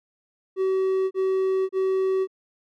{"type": "tone bursts", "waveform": "triangle", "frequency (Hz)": 380, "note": "F#4", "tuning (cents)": 46, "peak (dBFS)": -18, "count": 3, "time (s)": [0.56, 2.274], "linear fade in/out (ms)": 50, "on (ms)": 550, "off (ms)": 32, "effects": []}